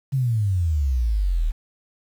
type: exponential sweep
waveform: sine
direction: down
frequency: 139.7 to 36.71 Hz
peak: -18 dBFS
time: 0.12-1.52 s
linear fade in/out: 20 ms
effects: 8-bit